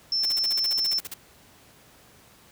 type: tone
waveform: sine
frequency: 5340 Hz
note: E8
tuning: 22 cents sharp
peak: -22 dBFS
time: 0.12-0.99 s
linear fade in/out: 2 ms
type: noise bursts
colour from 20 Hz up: white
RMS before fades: -35 dBFS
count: 14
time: 0.23-1.141 s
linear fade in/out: 5 ms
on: 27 ms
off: 41 ms
effects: pink hiss -54 dBFS RMS until 2.51 s + high-pass 60 Hz 12 dB/octave